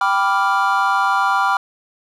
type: chord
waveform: triangle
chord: G dominant seventh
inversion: none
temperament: equal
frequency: 784 / 987.8 / 1174.7 / 1396.9 Hz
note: G5 / B5 / D6 / F6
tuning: 0 / 0 / 0 / 0 cents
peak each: -18 dBFS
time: 0.01-1.57 s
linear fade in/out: 2 ms
effects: none